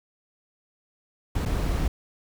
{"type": "noise with dropouts", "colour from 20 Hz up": "brown", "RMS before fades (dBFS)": -25, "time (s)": [1.35, 1.88], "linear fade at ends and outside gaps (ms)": 5, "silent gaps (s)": [1.453, 1.458], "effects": []}